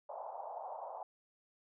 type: band-pass noise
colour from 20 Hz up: pink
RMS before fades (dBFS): -45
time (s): 0.09-1.03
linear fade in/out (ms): 2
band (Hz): 600 to 940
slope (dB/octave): 48
effects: none